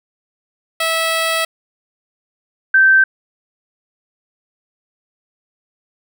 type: tone pair in turn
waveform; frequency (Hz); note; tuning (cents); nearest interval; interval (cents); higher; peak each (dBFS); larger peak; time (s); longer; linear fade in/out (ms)
10% pulse / sine; 652 / 1554.3; E5 / G6; -19 / -15; octave + minor third; 1504; second; -7; neither; 0.8-1.45 / 2.74-3.04; first; 5
effects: none